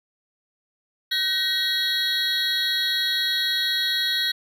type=tone cluster; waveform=triangle; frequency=1525 / 1891 / 3321 / 3875 / 4269 Hz; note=G6 / A#6 / G#7 / B7 / C8; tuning=-48 / +24 / -1 / -34 / +34 cents; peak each=-30 / -27 / -28 / -23 / -26 dBFS; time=1.11-4.32 s; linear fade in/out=10 ms; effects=none